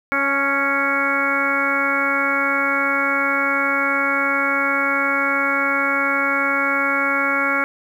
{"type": "harmonic tone with a mistuned harmonic", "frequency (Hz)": 277.2, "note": "C#4", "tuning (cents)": 0, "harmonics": [1, 2, 3, 4, 5, 6, 7, 8], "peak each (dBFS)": [-27, -27, -31, -26, -21, -26, -31, -22], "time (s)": [0.12, 7.64], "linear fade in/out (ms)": 0, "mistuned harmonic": 3, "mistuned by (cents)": 21, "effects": ["8-bit"]}